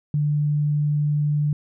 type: tone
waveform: sine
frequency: 148 Hz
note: D3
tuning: 14 cents sharp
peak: -18 dBFS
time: 0.14-1.53 s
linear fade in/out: 2 ms
effects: none